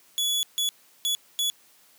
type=tone bursts at uneven times; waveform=sawtooth; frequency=3400 Hz; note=G#7; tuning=40 cents sharp; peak=-20 dBFS; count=4; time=0.18-0.43 / 0.58-0.69 / 1.05-1.15 / 1.39-1.5 s; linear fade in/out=0 ms; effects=white hiss -58 dBFS RMS until 1.98 s + high-pass 150 Hz 12 dB/octave